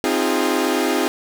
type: chord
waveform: sawtooth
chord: F minor seventh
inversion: second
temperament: equal with one note detuned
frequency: 261.6 / 311.1 / 349.2 / 409.6 Hz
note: C4 / Eb4 / F4 / Ab4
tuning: 0 / 0 / 0 / -24 cents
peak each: -19 dBFS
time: 0.04-1.08 s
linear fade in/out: 0 ms
effects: none